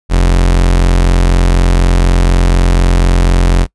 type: tone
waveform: 40% pulse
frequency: 44.05 Hz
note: F1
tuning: 16 cents sharp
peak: -5 dBFS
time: 0.09-3.67 s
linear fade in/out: 50 ms
effects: noise-tail reverb RT60 0.1 s tail -23 dB re dry + resampled to 24000 Hz